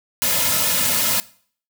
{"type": "noise with comb filter", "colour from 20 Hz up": "white", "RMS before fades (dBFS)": -19, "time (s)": [0.22, 1.2], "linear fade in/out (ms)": 0, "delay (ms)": 2.6, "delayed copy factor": -1, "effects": ["noise-tail reverb RT60 0.5 s tail -20 dB re dry"]}